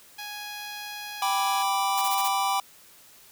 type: tone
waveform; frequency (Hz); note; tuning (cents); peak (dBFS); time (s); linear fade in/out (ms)
10% pulse; 830.6; G#5; 0; -27; 0.18-1.63; 10
type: chord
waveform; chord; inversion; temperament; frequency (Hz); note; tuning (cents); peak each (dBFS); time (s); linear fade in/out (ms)
square; G major; none; equal; 784 / 987.8 / 1174.7; G5 / B5 / D6; 0 / 0 / 0; -27 / -29 / -30; 1.22-2.6; 2
type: noise bursts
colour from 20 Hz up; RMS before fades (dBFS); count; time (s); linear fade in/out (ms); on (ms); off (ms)
blue; -31; 5; 1.97-2.285; 10; 47; 20
effects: white hiss -53 dBFS RMS until 3.31 s